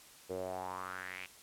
sawtooth tone with band-pass filter sweep, 92.5 Hz, F#2, in tune, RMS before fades -42 dBFS, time 0.29-1.27 s, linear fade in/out 20 ms, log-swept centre 450 to 2600 Hz, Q 4.7, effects white hiss -57 dBFS RMS until 1.42 s + low-pass 12000 Hz 12 dB/octave

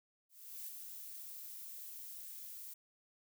violet noise with ADSR envelope, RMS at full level -45 dBFS, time 0.29-2.74 s, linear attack 390 ms, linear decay 7 ms, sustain -4 dB, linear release 9 ms, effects none

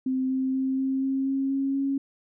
sine tone with pitch steps, 260.4 / 262.4 / 264.3 / 266.3 / 268.3 / 270.4 / 272.4 / 274.5 Hz, C4 / C4 / C4 / C4 / C4 / C#4 / C#4 / C#4, -8 / +5 / +18 / +31 / +44 / -43 / -30 / -17 cents, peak -23 dBFS, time 0.06-1.98 s, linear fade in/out 5 ms, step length 240 ms, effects none

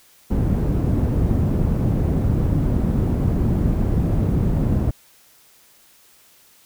white low-pass noise, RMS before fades -19 dBFS, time 0.3-4.91 s, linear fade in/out 10 ms, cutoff 170 Hz, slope 12 dB/octave, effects white hiss -53 dBFS RMS until 6.65 s

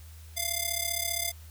5% pulse ring-modulated tone, 1396.9 Hz, F6, in tune, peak -14 dBFS, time 0.36-1.32 s, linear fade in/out 20 ms, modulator 716 Hz, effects added 79 Hz sine -45 dBFS peak until 1.5 s + white hiss -56 dBFS RMS until 1.5 s

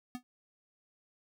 square tone with exponential decay, 248.5 Hz, B3, 11 cents sharp, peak -34 dBFS, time 0.15-0.23 s, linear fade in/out 0 ms, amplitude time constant 16 ms, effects none

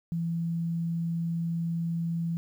sine tone, 167.4 Hz, E3, 27 cents sharp, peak -27 dBFS, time 0.12-2.37 s, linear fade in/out 0 ms, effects 10-bit

